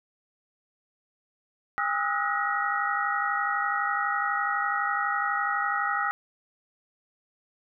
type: tone cluster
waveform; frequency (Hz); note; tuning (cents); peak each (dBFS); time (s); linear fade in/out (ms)
sine; 808 / 1251 / 1303 / 1448 / 1902; G#5 / D#6 / E6 / F#6 / A#6; -48 / +9 / -20 / -38 / +34; -31; 1.78-6.11; 0
effects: none